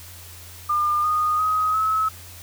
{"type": "tone with pitch steps", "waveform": "sine", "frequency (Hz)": [1204, 1232.1, 1260.9, 1290.4], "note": ["D6", "D#6", "D#6", "E6"], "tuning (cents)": [43, -17, 23, -37], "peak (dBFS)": -18, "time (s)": [0.69, 2.09], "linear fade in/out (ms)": 10, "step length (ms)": 350, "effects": ["added 87 Hz sine -43 dBFS peak until 2.42 s", "white hiss -43 dBFS RMS until 2.42 s"]}